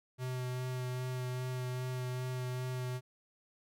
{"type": "tone with vibrato", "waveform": "square", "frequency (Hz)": 126.8, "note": "B2", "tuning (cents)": 46, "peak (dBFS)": -36, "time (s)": [0.18, 3.01], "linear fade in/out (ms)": 50, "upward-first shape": "sine", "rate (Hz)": 2.5, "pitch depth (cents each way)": 13, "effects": []}